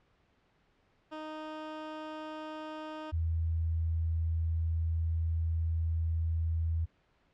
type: tone pair in turn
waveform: 15% pulse / sine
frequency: 310 / 81.8 Hz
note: D#4 / E2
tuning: -6 / -13 cents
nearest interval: octave + major seventh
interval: 2307 cents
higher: first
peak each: -33 / -28 dBFS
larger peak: second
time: 1.11-3.12 / 3.12-6.86 s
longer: second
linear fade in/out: 20 ms
effects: pink hiss -70 dBFS RMS until 7.33 s + low-pass 3000 Hz 12 dB/octave